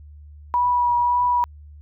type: tone with vibrato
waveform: sine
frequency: 972 Hz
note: B5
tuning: 28 cents flat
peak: -16 dBFS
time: 0.54-1.44 s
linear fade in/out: 0 ms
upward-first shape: triangle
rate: 1.8 Hz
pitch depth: 20 cents each way
effects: added 74 Hz sine -40 dBFS peak until 1.81 s